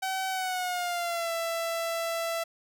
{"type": "tone with pitch glide", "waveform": "sawtooth", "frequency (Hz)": [761, 666.3], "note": ["F#5", "E5"], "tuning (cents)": [48, 18], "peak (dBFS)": -25, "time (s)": [0.02, 2.44], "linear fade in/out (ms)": 10, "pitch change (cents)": -230, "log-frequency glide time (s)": [0.29, 1.32], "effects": []}